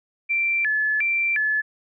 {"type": "tone with vibrato", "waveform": "sine", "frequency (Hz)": 2013, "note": "B6", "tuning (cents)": 33, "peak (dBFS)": -19, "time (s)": [0.29, 1.62], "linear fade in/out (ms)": 20, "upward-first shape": "square", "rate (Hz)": 1.4, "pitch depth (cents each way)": 270, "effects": []}